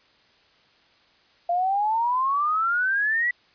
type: exponential sweep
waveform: sine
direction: up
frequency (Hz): 685 to 1975.5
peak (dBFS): -20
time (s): 1.49-3.31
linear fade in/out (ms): 5
effects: white hiss -59 dBFS RMS until 3.54 s + resampled to 11025 Hz